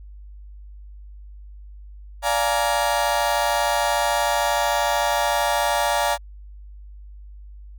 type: chord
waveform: 35% pulse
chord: Bb dominant seventh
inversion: first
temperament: just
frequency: 582.7 / 699.2 / 839.1 / 932.3 Hz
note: D5 / F5 / Ab5 / Bb5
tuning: -14 / +2 / +18 / 0 cents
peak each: -23 dBFS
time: 2.22-6.18 s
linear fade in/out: 50 ms
effects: added 50 Hz sine -38 dBFS peak until 7.78 s